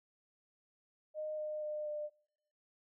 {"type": "tone with pitch steps", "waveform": "sine", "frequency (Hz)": [615, 609.7, 604.4, 599.2], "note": ["D#5", "D#5", "D5", "D5"], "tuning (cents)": [-20, -35, 50, 35], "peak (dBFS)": -37, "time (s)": [1.14, 2.1], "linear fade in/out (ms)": 50, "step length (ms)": 240, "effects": ["noise-tail reverb RT60 0.8 s tail -24 dB re dry"]}